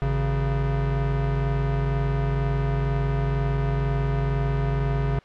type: tone pair together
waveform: square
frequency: 53.16 / 137.4 Hz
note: G#1 / C#3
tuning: +41 / -15 cents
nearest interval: octave + major third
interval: 1644 cents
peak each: -26 / -24 dBFS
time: 0.02-5.19 s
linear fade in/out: 0 ms
effects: white hiss -51 dBFS RMS until 5.24 s + low-pass 2000 Hz 12 dB/octave